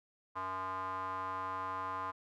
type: tone with band-pass filter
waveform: square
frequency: 94 Hz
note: F#2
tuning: 28 cents sharp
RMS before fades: -39 dBFS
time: 0.35-2.12 s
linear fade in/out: 20 ms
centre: 1100 Hz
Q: 8.4
effects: none